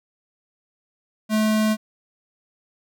square tone, 216.1 Hz, A3, 31 cents flat, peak -18 dBFS, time 1.29-1.77 s, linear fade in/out 50 ms, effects none

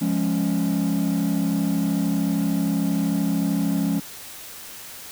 triangle chord, Db major, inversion first, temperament equal, 174.61 / 207.7 / 277.2 Hz, F3 / Ab3 / Db4, 0 / 0 / 0 cents, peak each -21 dBFS, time 0.01-4 s, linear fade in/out 10 ms, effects tanh soft clip ceiling -14 dBFS + white hiss -39 dBFS RMS until 5.11 s

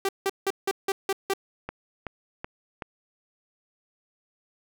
sawtooth tone bursts, 390 Hz, G4, 9 cents flat, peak -19 dBFS, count 7, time 0.05-1.336 s, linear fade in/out 2 ms, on 38 ms, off 170 ms
click train, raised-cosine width 0.5 ms, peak -18 dBFS, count 4, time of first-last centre 1.69-2.822 s, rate 2.65 Hz
effects none

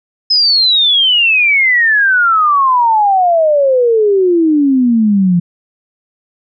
sine exponential sweep, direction down, 5150 to 170.4 Hz, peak -7 dBFS, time 0.3-5.4 s, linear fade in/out 10 ms, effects none

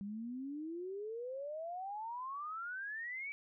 sine exponential sweep, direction up, 195.7 to 2313 Hz, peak -40 dBFS, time 0.01-3.32 s, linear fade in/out 0 ms, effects none

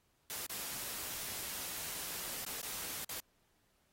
white noise with dropouts, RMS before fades -42 dBFS, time 0.3-3.2 s, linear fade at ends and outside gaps 0 ms, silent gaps 0.464-0.497 / 2.45-2.464 / 2.616-2.63 / 3.045-3.093 s, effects pink hiss -75 dBFS RMS until 3.92 s + AAC 48 kbps

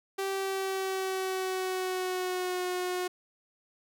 sawtooth tone with pitch glide, 388.6 to 362.6 Hz, G4 to F#4, -15 to -35 cents, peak -26 dBFS, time 0.18-3.08 s, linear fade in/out 10 ms, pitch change -120 cents, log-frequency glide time 0.29-2.63 s, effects none

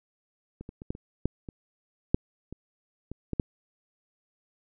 clicks, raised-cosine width 3 ms, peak -27 / -27 / -28 / -17 / -29 / -12 / -26 / -7 / -26 / -24 / -17 / -11 dBFS, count 12, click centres 0.61 / 0.691 / 0.819 / 0.905 / 0.951 / 1.256 / 1.488 / 2.145 / 2.526 / 3.116 / 3.333 / 3.398 s, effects none

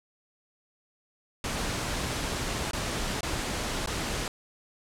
pink noise with dropouts, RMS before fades -31 dBFS, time 1.44-4.28 s, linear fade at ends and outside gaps 2 ms, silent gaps 2.711-2.732 / 3.208-3.23 / 3.861-3.873 s, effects low-pass 9000 Hz 12 dB/octave

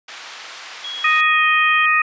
pink band-pass noise, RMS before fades -36 dBFS, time 0.08-1.21 s, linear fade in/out 5 ms, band 1200 to 5100 Hz, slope 12 dB/octave
sine tone with pitch glide, 3322 to 3165 Hz, G#7 to G7, 0 to +16 cents, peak -26 dBFS, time 0.84-1.86 s, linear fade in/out 5 ms, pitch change -84 cents, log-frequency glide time 1.25-1.46 s
harmonic tone, 622.3 Hz, D#5, in tune, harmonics 2 / 3 / 4, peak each -17 / -17 / -17 dBFS, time 1.04-2.02 s, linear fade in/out 5 ms
effects resampled to 16000 Hz

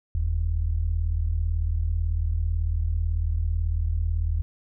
sine tone pair together, 42.91 / 81 Hz, F1 / E2, -30 / -30 cents, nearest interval major seventh, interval 1100 cents, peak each -25 / -24 dBFS, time 0.15-4.42 s, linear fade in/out 0 ms, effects none

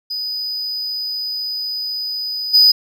triangle tone with level steps, 4978 Hz, D#8, in tune, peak -20 / -6 dBFS, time 0.1-2.72 s, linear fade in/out 10 ms, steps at 2.53 s, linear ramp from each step 20 ms, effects none

